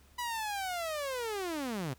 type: linear sweep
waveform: sawtooth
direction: down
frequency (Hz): 987.8 to 120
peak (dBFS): -30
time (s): 0.18-1.94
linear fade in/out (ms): 10
effects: added 69 Hz sine -60 dBFS peak until 1.98 s + pink hiss -64 dBFS RMS until 1.98 s